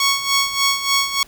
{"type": "tone with tremolo", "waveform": "10% pulse", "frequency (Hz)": 1108.7, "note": "C#6", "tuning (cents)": 0, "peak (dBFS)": -5, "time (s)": [0, 1.23], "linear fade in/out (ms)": 2, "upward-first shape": "sine", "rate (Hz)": 3.4, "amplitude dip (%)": 70, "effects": ["pink hiss -47 dBFS RMS until 1.27 s"]}